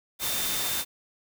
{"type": "tone in noise", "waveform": "sine", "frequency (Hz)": 3600, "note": "A7", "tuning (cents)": 39, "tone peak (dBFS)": -35, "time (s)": [0.19, 0.85], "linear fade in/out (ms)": 50, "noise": "white", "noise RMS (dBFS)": -29, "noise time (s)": [0.19, 0.85], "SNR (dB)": -9, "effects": []}